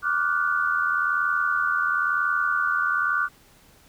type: tone cluster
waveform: sine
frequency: 1171 / 1422 / 1503 Hz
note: D6 / F6 / F#6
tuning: -5 / +31 / +27 cents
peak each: -25 dBFS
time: 0.02-3.29 s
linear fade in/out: 50 ms
effects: pink hiss -55 dBFS RMS until 3.88 s